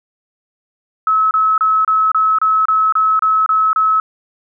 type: tone bursts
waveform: sine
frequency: 1292 Hz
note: E6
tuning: 35 cents flat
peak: -10 dBFS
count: 11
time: 1.07-4 s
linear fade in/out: 2 ms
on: 240 ms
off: 29 ms
effects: none